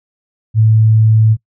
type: tone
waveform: sine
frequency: 110 Hz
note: A2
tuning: in tune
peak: -6 dBFS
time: 0.54-1.37 s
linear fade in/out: 50 ms
effects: noise-tail reverb RT60 0.1 s tail -22 dB re dry